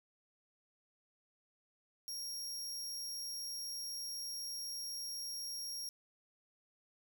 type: tone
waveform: sawtooth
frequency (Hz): 5588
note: F8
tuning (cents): 0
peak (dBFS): -38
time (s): 2.08-5.89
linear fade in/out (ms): 0
effects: none